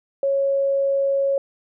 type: tone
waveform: sine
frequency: 551 Hz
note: C#5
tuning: 11 cents flat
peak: -17 dBFS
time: 0.23-1.38 s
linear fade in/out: 2 ms
effects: none